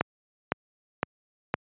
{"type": "click train", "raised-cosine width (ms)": 0.5, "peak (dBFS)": -8, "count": 4, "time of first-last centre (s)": [0.01, 1.541], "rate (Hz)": 1.96, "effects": ["high-pass 100 Hz 12 dB/octave", "resampled to 8000 Hz"]}